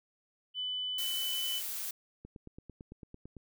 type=tone; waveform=sine; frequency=3000 Hz; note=F#7; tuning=23 cents sharp; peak=-33 dBFS; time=0.54-1.62 s; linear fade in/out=50 ms
type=noise; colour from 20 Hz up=blue; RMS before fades=-38 dBFS; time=0.98-1.91 s; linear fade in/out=5 ms
type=click train; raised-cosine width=3 ms; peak=-34 dBFS; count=11; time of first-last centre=2.25-3.367 s; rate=8.95 Hz
effects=none